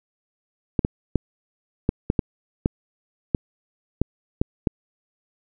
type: clicks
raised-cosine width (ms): 3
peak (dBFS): -5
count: 11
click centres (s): 0.792 / 0.849 / 1.157 / 1.891 / 2.101 / 2.192 / 2.659 / 3.348 / 4.016 / 4.415 / 4.672
effects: none